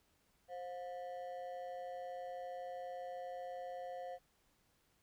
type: ring-modulated tone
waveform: triangle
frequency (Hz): 621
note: D#5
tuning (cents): -3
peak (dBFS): -38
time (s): 0.48-4.19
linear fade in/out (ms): 50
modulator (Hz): 93.9
effects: pink hiss -75 dBFS RMS until 5.02 s